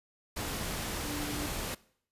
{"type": "tone in noise", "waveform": "sine", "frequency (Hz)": 293.7, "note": "D4", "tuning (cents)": 0, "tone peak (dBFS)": -37, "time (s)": [1.04, 1.47], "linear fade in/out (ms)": 10, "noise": "pink", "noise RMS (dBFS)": -36, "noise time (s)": [0.36, 1.75], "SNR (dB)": -4, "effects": ["noise-tail reverb RT60 0.6 s tail -21 dB re dry", "resampled to 32000 Hz"]}